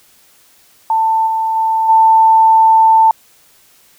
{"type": "tone with level steps", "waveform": "sine", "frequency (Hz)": 890, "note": "A5", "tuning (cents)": 20, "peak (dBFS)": [-10, -13, -11, -5], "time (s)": [0.9, 3.11], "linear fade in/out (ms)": 2, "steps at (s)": [1.26, 1.55, 1.88], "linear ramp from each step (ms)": 20, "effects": ["white hiss -49 dBFS RMS until 3.98 s"]}